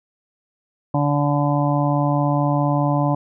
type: harmonic tone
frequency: 144.7 Hz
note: D3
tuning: 25 cents flat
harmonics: 1 / 2 / 4 / 5 / 6 / 7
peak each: -19 / -22 / -25 / -26 / -27 / -27 dBFS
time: 0.94-3.15 s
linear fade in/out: 5 ms
effects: none